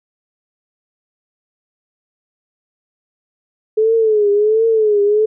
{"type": "tone with vibrato", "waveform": "sine", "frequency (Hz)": 429.6, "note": "A4", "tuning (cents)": -41, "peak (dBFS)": -10, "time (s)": [3.77, 5.26], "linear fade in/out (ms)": 10, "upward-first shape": "triangle", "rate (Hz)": 1.4, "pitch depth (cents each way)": 110, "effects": []}